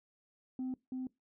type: tone with echo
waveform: sine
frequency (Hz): 257.4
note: C4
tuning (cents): -28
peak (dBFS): -33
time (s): 0.59-0.74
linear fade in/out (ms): 2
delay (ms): 330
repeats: 1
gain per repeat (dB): -2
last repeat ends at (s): 1.07
effects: noise-tail reverb RT60 0.2 s tail -22 dB re dry + tanh soft clip ceiling -33 dBFS